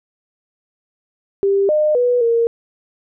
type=tone with pitch steps; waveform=sine; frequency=395.4 / 608 / 490.1 / 464.2 Hz; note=G4 / D#5 / B4 / A#4; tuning=+15 / -40 / -13 / -7 cents; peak=-12 dBFS; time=1.43-2.47 s; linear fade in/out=0 ms; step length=260 ms; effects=none